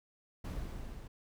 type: noise with level ramp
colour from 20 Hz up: brown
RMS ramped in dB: -38 to -47 dBFS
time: 0.44-1.08 s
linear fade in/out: 10 ms
effects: none